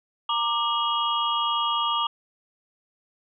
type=tone cluster; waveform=sine; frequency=929 / 1187 / 2883 / 3274 Hz; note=A#5 / D6 / F#7 / G#7; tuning=-6 / +18 / -46 / -25 cents; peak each=-28 / -25 / -30 / -29 dBFS; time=0.29-2.07 s; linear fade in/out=5 ms; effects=none